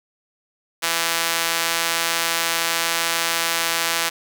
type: tone with high-pass filter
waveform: sawtooth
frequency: 166.7 Hz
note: E3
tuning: 20 cents sharp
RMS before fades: -22 dBFS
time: 0.82-4.1 s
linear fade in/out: 20 ms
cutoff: 1300 Hz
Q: 0.51
effects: none